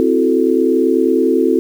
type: chord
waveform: sine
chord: F# half-diminished seventh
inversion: second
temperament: equal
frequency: 261.6 / 329.6 / 370 / 440 Hz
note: C4 / E4 / F#4 / A4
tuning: 0 / 0 / 0 / 0 cents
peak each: -16 dBFS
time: 0-1.59 s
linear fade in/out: 0 ms
effects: 7-bit